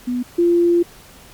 sine tone pair in turn, 246.9 / 345 Hz, B3 / F4, 0 / -21 cents, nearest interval tritone, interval 579 cents, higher second, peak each -18 / -11 dBFS, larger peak second, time 0.07-0.23 / 0.38-0.83 s, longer second, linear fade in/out 10 ms, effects pink hiss -44 dBFS RMS until 1.33 s + MP3 96 kbps

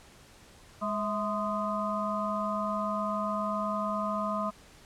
harmonic tone with a mistuned harmonic, 206.9 Hz, G#3, 6 cents flat, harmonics 1 / 3 / 5 / 6, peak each -34 / -34 / -34 / -34 dBFS, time 0.81-4.51 s, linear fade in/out 20 ms, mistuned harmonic 3, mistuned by +73 cents, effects pink hiss -55 dBFS RMS until 4.85 s + low-pass 10000 Hz 12 dB/octave

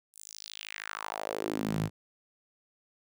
sawtooth tone with high-pass filter sweep, 53 Hz, G#1, 36 cents sharp, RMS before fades -36 dBFS, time 0.13-1.9 s, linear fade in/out 50 ms, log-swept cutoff 9700 to 120 Hz, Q 3, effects none

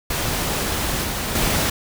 pink noise with level steps, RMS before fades -23 / -25 / -20 dBFS, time 0.1-1.7 s, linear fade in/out 5 ms, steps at 1.04 / 1.35 s, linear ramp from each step 5 ms, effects none

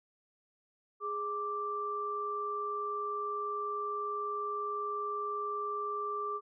sine tone pair together, 415.3 / 1174.6 Hz, G#4 / D6, 0 / 0 cents, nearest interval octave + tritone, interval 1800 cents, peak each -39 / -34 dBFS, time 1-6.41 s, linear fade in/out 50 ms, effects none

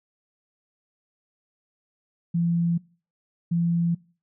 sine tone pair in turn, 170 / 170 Hz, F3 / F3, -46 / -46 cents, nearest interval unison, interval 0 cents, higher neither, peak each -20 dBFS, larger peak neither, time 2.34-2.78 / 3.51-3.95 s, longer neither, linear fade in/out 10 ms, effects noise-tail reverb RT60 0.4 s tail -23 dB re dry

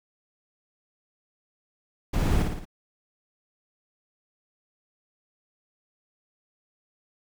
brown noise with echo, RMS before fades -24 dBFS, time 2.13-2.43 s, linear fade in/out 10 ms, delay 56 ms, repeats 4, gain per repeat -4 dB, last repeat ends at 2.654 s, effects none

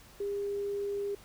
sine tone, 403.5 Hz, G#4, 50 cents flat, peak -31 dBFS, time 0.2-1.15 s, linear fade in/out 5 ms, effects added 50 Hz sine -62 dBFS peak until 1.24 s + pink hiss -56 dBFS RMS until 1.24 s

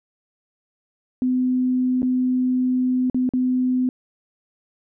sine tone with dropouts, 253.7 Hz, B3, 47 cents sharp, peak -17 dBFS, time 1.22-3.89 s, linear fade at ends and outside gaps 1 ms, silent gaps 2.02-2.029 / 3.099-3.145 / 3.291-3.336 s, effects none

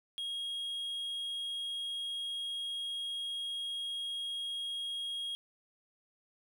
triangle tone, 3275 Hz, G#7, 25 cents flat, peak -34 dBFS, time 0.18-5.35 s, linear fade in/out 0 ms, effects none

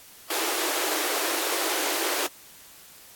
pink high-pass noise, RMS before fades -27 dBFS, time 0.3-2.27 s, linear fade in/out 5 ms, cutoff 300 Hz, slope 96 dB/octave, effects white hiss -49 dBFS RMS until 3.15 s + AAC 64 kbps

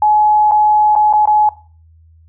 sine tone with dropouts, 847 Hz, G#5, 34 cents sharp, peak -8 dBFS, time 0.02-1.49 s, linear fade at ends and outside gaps 2 ms, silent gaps 0.512-0.518 / 0.953-0.961 / 1.128-1.135 / 1.256-1.274 s, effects noise-tail reverb RT60 0.4 s tail -18 dB re dry + added 81 Hz sine -43 dBFS peak until 2.28 s

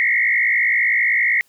sine tone with frequency modulation, 2031 Hz, B6, 48 cents sharp, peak -14 dBFS, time 0-1.41 s, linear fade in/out 0 ms, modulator 55.3 Hz, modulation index 3, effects white hiss -59 dBFS RMS until 1.48 s

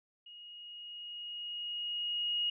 sine tone with level ramp, 2878 Hz, F#7, 49 cents flat, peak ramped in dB -49 to -29 dBFS, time 0.26-2.5 s, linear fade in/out 5 ms, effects none

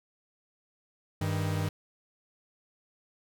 45% pulse tone pair together, 99 / 156.78 Hz, G2 / D#3, +18 / +13 cents, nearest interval minor sixth, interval 795 cents, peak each -30 / -32 dBFS, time 1.21-1.69 s, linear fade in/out 5 ms, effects none

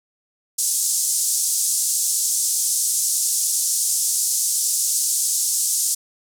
white band-pass noise, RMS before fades -21 dBFS, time 0.58-5.95 s, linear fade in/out 10 ms, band 5900 to 10000 Hz, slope 24 dB/octave, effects none

